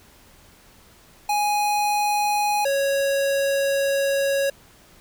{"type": "tone pair in turn", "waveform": "square", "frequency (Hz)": [830.6, 553], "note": ["G#5", "C#5"], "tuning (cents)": [0, -4], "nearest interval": "perfect fifth", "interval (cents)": 704, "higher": "first", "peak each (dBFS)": -20, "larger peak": "neither", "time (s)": [[1.29, 2.65], [2.65, 4.5]], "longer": "second", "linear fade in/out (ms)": 5, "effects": ["pink hiss -52 dBFS RMS until 5 s"]}